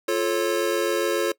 square chord, F augmented, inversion none, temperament just, 349.2 / 436.5 / 545.7 Hz, F4 / A4 / C#5, 0 / -14 / -27 cents, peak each -26 / -26 / -26 dBFS, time 0.08-1.32 s, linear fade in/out 5 ms, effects noise-tail reverb RT60 0.1 s tail -20 dB re dry

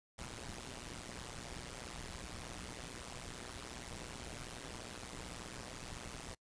pink noise with amplitude modulation, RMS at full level -43 dBFS, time 0.18-6.35 s, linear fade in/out 10 ms, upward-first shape sine, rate 122 Hz, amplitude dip 100%, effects noise-tail reverb RT60 0.1 s tail -26 dB re dry + resampled to 22050 Hz

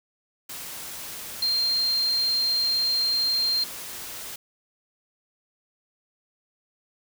sine tone in noise, 4186 Hz, C8, in tune, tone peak -21 dBFS, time 1.42-3.64 s, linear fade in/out 5 ms, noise white, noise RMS -37 dBFS, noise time 0.49-4.36 s, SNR +13 dB, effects none

